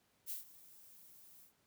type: noise with ADSR envelope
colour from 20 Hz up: violet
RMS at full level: -41 dBFS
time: 0.26-1.53 s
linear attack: 48 ms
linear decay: 130 ms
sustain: -19 dB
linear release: 110 ms
effects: pink hiss -75 dBFS RMS until 1.66 s + high-pass 80 Hz 12 dB/octave